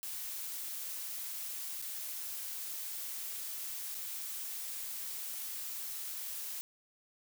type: noise with dropouts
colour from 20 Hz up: blue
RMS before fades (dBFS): -41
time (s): 0.03-6.61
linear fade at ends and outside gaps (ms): 0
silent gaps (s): 1.817-1.823 / 3.945-3.95
effects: none